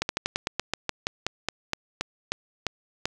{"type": "slowing click train", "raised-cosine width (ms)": 0.2, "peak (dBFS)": -8, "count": 17, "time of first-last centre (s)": [0.02, 3.055], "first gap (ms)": 71, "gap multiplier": 1.12, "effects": []}